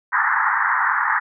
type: band-pass noise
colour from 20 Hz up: white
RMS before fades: -19 dBFS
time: 0.12-1.2 s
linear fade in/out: 20 ms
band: 830 to 1900 Hz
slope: 96 dB/octave
effects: none